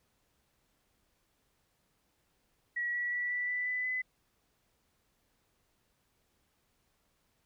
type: tone with pitch steps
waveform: sine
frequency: 1923 / 1937.5 / 1952.1 / 1966.8 / 1981.6 / 1996.6 / 2012 Hz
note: B6 / B6 / B6 / B6 / B6 / B6 / B6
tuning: -47 / -34 / -21 / -8 / +5 / +18 / +32 cents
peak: -31 dBFS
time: 2.76-4.02 s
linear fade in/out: 10 ms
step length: 180 ms
effects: pink hiss -75 dBFS RMS until 7.45 s